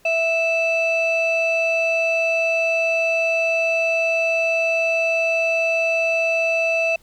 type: tone pair together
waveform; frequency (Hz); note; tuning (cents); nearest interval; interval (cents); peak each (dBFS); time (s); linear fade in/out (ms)
sine; 658.8 / 2635; E5 / E7; -1 / -1; 2 octaves; 2400; -18; 0.05-6.96; 5
effects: tanh soft clip ceiling -13 dBFS + pink hiss -56 dBFS RMS until 7.02 s